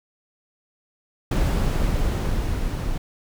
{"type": "noise with level ramp", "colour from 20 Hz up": "brown", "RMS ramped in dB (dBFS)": [-19, -26], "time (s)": [1.31, 2.98], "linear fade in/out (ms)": 5, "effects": []}